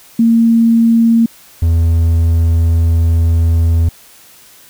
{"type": "tone pair in turn", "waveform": ["sine", "triangle"], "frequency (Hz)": [229.5, 82.85], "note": ["A#3", "E2"], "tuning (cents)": [-27, 9], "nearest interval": "octave + tritone", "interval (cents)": 1764, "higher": "first", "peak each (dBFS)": -6, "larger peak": "neither", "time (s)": [[0.19, 1.26], [1.62, 3.89]], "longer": "second", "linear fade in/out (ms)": 5, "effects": ["white hiss -42 dBFS RMS until 4.69 s"]}